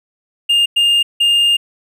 triangle tone bursts at uneven times, 2817 Hz, F7, 14 cents sharp, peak -8 dBFS, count 3, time 0.49-0.66 / 0.76-1.03 / 1.2-1.57 s, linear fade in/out 10 ms, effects none

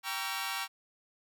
15% pulse chord, G diminished seventh, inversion none, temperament just, 784 / 940.8 / 1128.9 / 1354.7 Hz, G5 / Bb5 / Db6 / Fb6, 0 / +16 / +31 / +47 cents, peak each -33 dBFS, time 0.03-0.68 s, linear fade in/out 50 ms, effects none

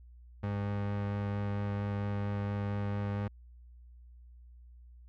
30% pulse tone with vibrato, 101.5 Hz, G#2, 39 cents flat, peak -29 dBFS, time 0.43-3.28 s, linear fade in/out 5 ms, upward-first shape sine, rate 4.4 Hz, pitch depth 8 cents each way, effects added 60 Hz sine -51 dBFS peak until 5.08 s + low-pass 2000 Hz 12 dB/octave

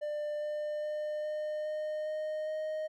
triangle tone with pitch steps, 596 / 600.1 / 604.3 / 608.5 / 612.8 / 617 / 621.3 Hz, D5 / D5 / D5 / D#5 / D#5 / D#5 / D#5, +25 / +37 / +49 / -39 / -27 / -15 / -3 cents, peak -31 dBFS, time 0.01-2.88 s, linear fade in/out 20 ms, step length 410 ms, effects none

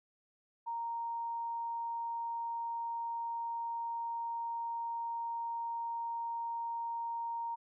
sine tone, 930 Hz, A#5, 4 cents flat, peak -35 dBFS, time 0.66-7.56 s, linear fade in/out 20 ms, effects none

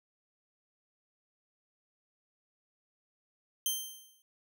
10% pulse tone with exponential decay, 3136 Hz, G7, in tune, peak -19 dBFS, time 3.66-4.22 s, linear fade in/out 1 ms, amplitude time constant 120 ms, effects none

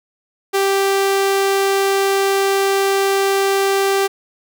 sawtooth tone, 392 Hz, G4, in tune, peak -10 dBFS, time 0.53-4.08 s, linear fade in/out 20 ms, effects none

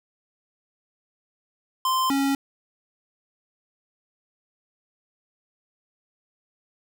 square tone pair in turn, 1040 / 275.5 Hz, C6 / C#4, -11 / -11 cents, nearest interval octave + major seventh, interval 2300 cents, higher first, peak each -21 dBFS, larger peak neither, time 1.85-2.1 / 2.1-2.35 s, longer neither, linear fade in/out 2 ms, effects none

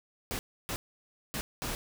pink noise bursts at uneven times, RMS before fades -35 dBFS, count 4, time 0.31-0.39 / 0.69-0.76 / 1.34-1.41 / 1.62-1.75 s, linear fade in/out 0 ms, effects none

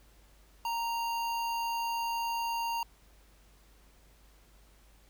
square tone with notch filter, 929 Hz, A#5, 6 cents flat, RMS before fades -33 dBFS, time 0.65-2.83 s, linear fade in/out 2 ms, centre 8200 Hz, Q 2, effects added 50 Hz sine -59 dBFS peak until 5.09 s + pink hiss -64 dBFS RMS until 5.09 s

